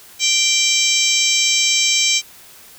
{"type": "harmonic tone with a mistuned harmonic", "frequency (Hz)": 784, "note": "G5", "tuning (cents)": 0, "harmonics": [3, 4, 5, 6, 7, 8, 9, 10], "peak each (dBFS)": [-20, -20, -22, -28, -21, -20, -24, -27], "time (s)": [0.19, 2.22], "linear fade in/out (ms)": 50, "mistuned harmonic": 9, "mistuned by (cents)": 62, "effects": ["white hiss -43 dBFS RMS until 2.78 s"]}